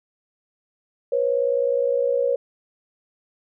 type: tone pair together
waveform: sine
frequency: 486.7 / 546.3 Hz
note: B4 / C#5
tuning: -25 / -25 cents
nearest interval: major second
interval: 200 cents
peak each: -21 dBFS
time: 1.12-2.36 s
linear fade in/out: 5 ms
effects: none